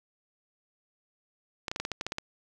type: clicks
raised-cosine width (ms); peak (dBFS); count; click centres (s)
0.2; -15; 10; 1.682 / 1.715 / 1.761 / 1.8 / 1.851 / 1.917 / 2.011 / 2.066 / 2.121 / 2.184
effects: none